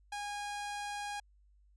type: tone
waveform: sawtooth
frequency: 820 Hz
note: G#5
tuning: 22 cents flat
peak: -34 dBFS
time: 0.12-1.2 s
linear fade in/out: 5 ms
effects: added 50 Hz sine -62 dBFS peak until 1.76 s + resampled to 24000 Hz